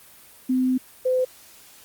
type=tone pair in turn; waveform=sine; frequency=256.4 / 510.6 Hz; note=C4 / C5; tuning=-35 / -42 cents; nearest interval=octave; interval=1193 cents; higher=second; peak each=-18 dBFS; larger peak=neither; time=0.49-0.78 / 1.05-1.25 s; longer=first; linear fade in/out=10 ms; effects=white hiss -49 dBFS RMS until 1.84 s + Opus 32 kbps